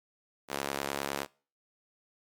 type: tone with high-pass filter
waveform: sawtooth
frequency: 69.8 Hz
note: C#2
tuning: 13 cents sharp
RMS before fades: -35 dBFS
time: 0.48-1.27 s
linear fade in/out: 50 ms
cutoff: 430 Hz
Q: 0.65
effects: noise-tail reverb RT60 0.4 s tail -24 dB re dry + MP3 96 kbps